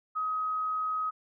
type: tone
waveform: sine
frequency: 1264 Hz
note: D#6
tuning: 27 cents sharp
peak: -28 dBFS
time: 0.15-1.11 s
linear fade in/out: 20 ms
effects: none